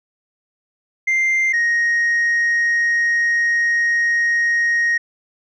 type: tone pair in turn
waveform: sine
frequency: 2093 / 1872.7 Hz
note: C7 / A#6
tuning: 0 / +7 cents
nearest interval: major second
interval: 193 cents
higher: first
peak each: -12 dBFS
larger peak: neither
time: 1.07-1.53 / 1.53-4.98 s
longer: second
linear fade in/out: 10 ms
effects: tanh soft clip ceiling -13 dBFS